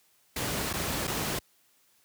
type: noise with dropouts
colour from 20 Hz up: pink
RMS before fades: -31 dBFS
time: 0.36-1.39 s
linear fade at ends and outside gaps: 5 ms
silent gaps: 0.73-0.736 / 1.072-1.076 s
effects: white hiss -66 dBFS RMS until 2.04 s + high-pass 60 Hz 12 dB/octave